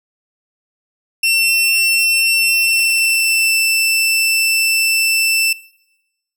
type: tone with pitch glide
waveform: sawtooth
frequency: 2701 to 2665 Hz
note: E7 to E7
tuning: +42 to +18 cents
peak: -9 dBFS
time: 1.23-5.53 s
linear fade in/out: 5 ms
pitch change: -24 cents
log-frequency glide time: 2.56-3.54 s
effects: noise-tail reverb RT60 1.0 s tail -23 dB re dry